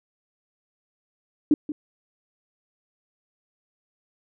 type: tone with echo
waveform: sine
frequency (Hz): 299.1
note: D4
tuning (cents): +32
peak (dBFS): -13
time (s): 1.51-1.54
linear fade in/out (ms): 2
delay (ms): 180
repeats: 1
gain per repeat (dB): -13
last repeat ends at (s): 1.72
effects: none